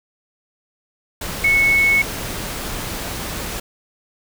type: tone in noise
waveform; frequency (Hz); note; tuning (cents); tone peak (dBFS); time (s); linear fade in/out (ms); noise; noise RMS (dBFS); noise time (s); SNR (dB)
sine; 2204; C#7; -11; -12; 1.44-2.02; 5; pink; -27; 1.21-3.6; +12
effects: none